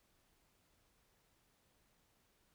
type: silence
effects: pink hiss -75 dBFS RMS until 2.54 s